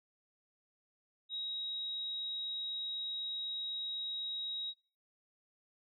sine tone, 3808 Hz, A#7, 36 cents sharp, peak -37 dBFS, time 1.29-4.74 s, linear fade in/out 50 ms, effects noise-tail reverb RT60 0.4 s tail -23 dB re dry

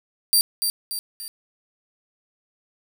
15% pulse tone with echo, 4699 Hz, D8, in tune, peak -8 dBFS, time 0.33-0.41 s, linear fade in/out 0 ms, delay 290 ms, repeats 3, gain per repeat -6 dB, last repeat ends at 1.28 s, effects 8-bit

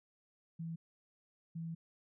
sine tone bursts at uneven times, 164.81 Hz, E3, in tune, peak -39 dBFS, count 2, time 0.59-0.76 / 1.55-1.75 s, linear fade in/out 10 ms, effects none

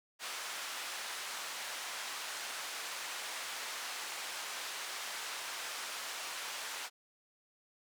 pink band-pass noise, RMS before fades -42 dBFS, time 0.19-6.9 s, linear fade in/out 50 ms, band 1000 to 9200 Hz, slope 12 dB/octave, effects none

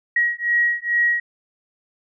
sine beating tone pair, 1900 / 1902.3 Hz, A#6 / A#6, +33 / +35 cents, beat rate 2.3 Hz, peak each -20 dBFS, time 0.16-1.2 s, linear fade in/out 5 ms, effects none

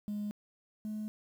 sine tone pair in turn, 207.7 / 213.9 Hz, G#3 / A3, 0 / -49 cents, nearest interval minor second, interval 51 cents, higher second, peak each -32 / -34 dBFS, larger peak first, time 0.08-0.31 / 0.85-1.08 s, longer neither, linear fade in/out 0 ms, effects tanh soft clip ceiling -32 dBFS + 10-bit

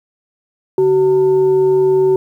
sine tone with frequency modulation, 378.8 Hz, F#4, 41 cents sharp, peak -9 dBFS, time 0.78-2.16 s, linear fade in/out 2 ms, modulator 522 Hz, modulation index 0.27, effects 8-bit

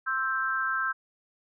sine tone cluster, 1058 / 1319 / 1571 Hz, C6 / E6 / G6, +19 / +1 / +3 cents, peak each -35 / -30 / -28 dBFS, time 0.06-0.93 s, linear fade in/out 20 ms, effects none

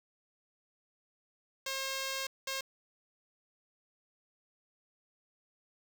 5% pulse tone bursts at uneven times, 536 Hz, C5, 42 cents sharp, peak -23 dBFS, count 2, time 1.66-2.27 / 2.47-2.61 s, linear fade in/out 5 ms, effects 9-bit

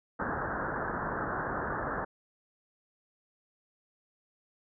white low-pass noise, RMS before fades -34 dBFS, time 0.19-2.05 s, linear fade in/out 10 ms, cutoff 1700 Hz, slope 96 dB/octave, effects none

